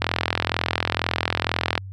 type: click train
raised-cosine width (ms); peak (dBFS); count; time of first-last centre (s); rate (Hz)
0.3; -3; 75; 0.02-1.778; 42.1
effects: added 96 Hz sine -33 dBFS peak until 1.92 s